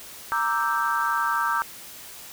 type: chord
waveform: sine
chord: E half-diminished seventh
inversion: second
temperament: equal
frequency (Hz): 932.3 / 1174.7 / 1318.5 / 1568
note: Bb5 / D6 / E6 / G6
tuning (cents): 0 / 0 / 0 / 0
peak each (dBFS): -27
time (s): 0.32-1.62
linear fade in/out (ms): 0
effects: white hiss -42 dBFS RMS until 2.32 s